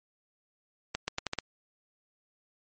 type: accelerating click train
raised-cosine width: 0.2 ms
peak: -13 dBFS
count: 6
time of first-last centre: 0.95-1.387 s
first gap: 130 ms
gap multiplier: 0.8
effects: MP3 32 kbps